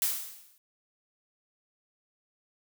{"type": "noise with exponential decay", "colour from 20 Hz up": "blue", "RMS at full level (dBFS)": -25, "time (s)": [0.02, 0.58], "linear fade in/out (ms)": 1, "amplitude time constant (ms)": 120, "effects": []}